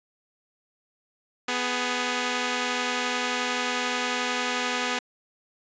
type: tone pair together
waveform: 5% pulse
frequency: 248 / 417.1 Hz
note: B3 / G#4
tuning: +7 / +7 cents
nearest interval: major sixth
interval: 900 cents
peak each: -15 / -19 dBFS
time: 1.48-4.99 s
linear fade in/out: 5 ms
effects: resampled to 16000 Hz